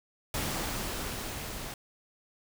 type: noise with level ramp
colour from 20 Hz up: pink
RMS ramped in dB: -32 to -40 dBFS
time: 0.34-1.74 s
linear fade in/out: 2 ms
effects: none